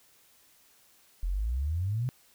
sine exponential sweep, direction up, 41.03 to 131.2 Hz, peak -27 dBFS, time 1.23-2.09 s, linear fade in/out 0 ms, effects white hiss -62 dBFS RMS until 2.34 s

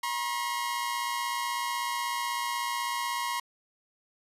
sawtooth tone pair together, 957.8 / 1074 Hz, A#5 / C6, +47 / +45 cents, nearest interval major second, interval 198 cents, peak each -28 / -29 dBFS, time 0.03-3.4 s, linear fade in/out 5 ms, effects resampled to 32000 Hz

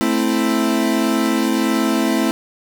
40% pulse chord, A minor, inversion none, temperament equal, 220 / 261.6 / 329.6 Hz, A3 / C4 / E4, 0 / 0 / 0 cents, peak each -19 dBFS, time 0.01-2.31 s, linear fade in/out 0 ms, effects none

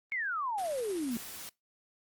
sine exponential sweep, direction down, 2217 to 220 Hz, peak -31 dBFS, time 0.12-1.17 s, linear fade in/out 0 ms
white noise with tremolo, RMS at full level -43 dBFS, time 0.58-1.49 s, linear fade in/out 0 ms, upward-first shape triangle, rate 16 Hz, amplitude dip 25%
effects noise-tail reverb RT60 0.2 s tail -23 dB re dry + Opus 32 kbps

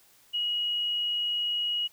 sine tone, 2900 Hz, F#7, 35 cents flat, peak -26 dBFS, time 0.33-1.88 s, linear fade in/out 20 ms, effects white hiss -60 dBFS RMS until 1.92 s

